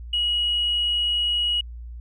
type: tone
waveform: sine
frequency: 2905 Hz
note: F#7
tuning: 32 cents flat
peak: -19 dBFS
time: 0.13-1.61 s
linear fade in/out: 5 ms
effects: tanh soft clip ceiling -15 dBFS + added 59 Hz sine -34 dBFS peak until 2 s